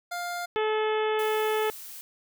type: tone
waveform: 25% pulse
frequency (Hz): 702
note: F5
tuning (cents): +9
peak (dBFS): -27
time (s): 0.11-0.46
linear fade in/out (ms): 10
type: harmonic tone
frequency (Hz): 432.1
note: A4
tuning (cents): -31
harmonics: 1 / 2 / 3 / 4 / 5 / 6 / 7 / 8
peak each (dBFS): -25 / -31 / -35 / -37 / -39 / -41 / -42 / -43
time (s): 0.56-1.7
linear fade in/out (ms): 0
type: noise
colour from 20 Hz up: blue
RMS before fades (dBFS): -42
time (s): 1.19-2.01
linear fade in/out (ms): 0
effects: none